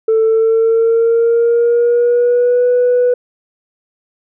sine tone with pitch glide, 444 to 492.6 Hz, A4 to B4, +16 to -5 cents, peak -7 dBFS, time 0.08-3.14 s, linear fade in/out 5 ms, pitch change +179 cents, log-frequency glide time 0.23-2.66 s, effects tanh soft clip ceiling -6 dBFS

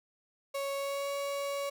35% pulse tone with pitch glide, 554.4 to 561.5 Hz, C#5 to C#5, 0 to +22 cents, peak -31 dBFS, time 0.54-1.7 s, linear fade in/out 10 ms, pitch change +22 cents, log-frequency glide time 0.76-1.11 s, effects none

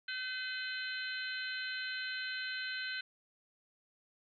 harmonic tone, 510 Hz, C5, 44 cents flat, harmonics 3 / 4 / 5 / 6 / 7 / 8, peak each -39 / -48 / -47 / -46 / -53 / -44 dBFS, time 0.08-3.01 s, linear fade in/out 5 ms, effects none

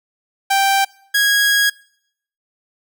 sawtooth tone pair in turn, 784 / 1649.3 Hz, G5 / G#6, 0 / -12 cents, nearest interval octave + minor second, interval 1288 cents, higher second, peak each -9 dBFS, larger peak neither, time 0.5-0.85 / 1.14-1.7 s, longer second, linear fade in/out 10 ms, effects noise-tail reverb RT60 0.7 s tail -24 dB re dry

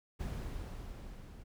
brown noise with level ramp, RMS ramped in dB -38 to -51 dBFS, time 0.19-1.44 s, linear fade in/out 20 ms, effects none

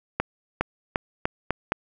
accelerating click train, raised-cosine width 0.5 ms, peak -7 dBFS, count 6, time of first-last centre 0.2-1.721 s, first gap 410 ms, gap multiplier 0.85, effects none

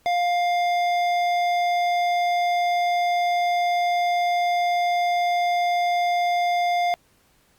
sine tone with hard clipping, 703 Hz, F5, 11 cents sharp, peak -21 dBFS, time 0.06-6.94 s, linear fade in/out 0 ms, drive 12 dB, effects pink hiss -61 dBFS RMS until 7.58 s + Opus 48 kbps

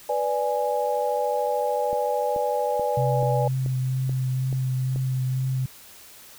sine chord, G# diminished, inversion first, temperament equal, 493.9 / 587.3 / 830.6 Hz, B4 / D5 / G#5, 0 / 0 / 0 cents, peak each -26 dBFS, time 0.09-3.48 s, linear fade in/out 5 ms
click train, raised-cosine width 2 ms, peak -23 dBFS, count 8, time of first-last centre 1.93-4.96 s, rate 2.31 Hz
sine tone with vibrato, 130 Hz, C3, 11 cents flat, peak -22 dBFS, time 2.97-5.66 s, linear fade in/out 5 ms, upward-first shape triangle, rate 2.1 Hz, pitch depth 19 cents each way
effects white hiss -47 dBFS RMS until 6.38 s

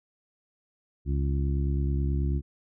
harmonic tone, 69.3 Hz, C#2, in tune, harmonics 1 / 2 / 3 / 4 / 5, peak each -25 / -30 / -38 / -38 / -39 dBFS, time 1.05-2.42 s, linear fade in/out 50 ms, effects none

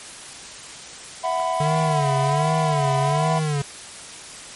triangle chord, E suspended second, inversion none, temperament equal with one note detuned, 659.3 / 740 / 999.8 Hz, E5 / F#5 / B5, 0 / 0 / +21 cents, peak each -23 dBFS, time 1.23-3.4 s, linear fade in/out 20 ms
clicks, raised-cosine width 0.3 ms, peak -21 dBFS, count 2, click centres 1.399 / 1.746 s
square tone with vibrato, 147.4 Hz, D3, 7 cents sharp, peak -21 dBFS, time 1.6-3.62 s, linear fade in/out 5 ms, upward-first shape sine, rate 1.3 Hz, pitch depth 130 cents each way
effects white hiss -38 dBFS RMS until 4.55 s + MP3 48 kbps

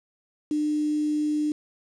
sine tone with quantisation, 300.6 Hz, D4, 40 cents sharp, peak -22 dBFS, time 0.51-1.52 s, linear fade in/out 2 ms, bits 7, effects low-pass 7000 Hz 12 dB/octave

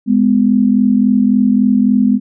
sine tone pair together, 207.7 / 251.3 Hz, G#3 / B3, 0 / +30 cents, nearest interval minor third, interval 330 cents, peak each -11 dBFS, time 0.06-2.2 s, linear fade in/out 50 ms, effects none

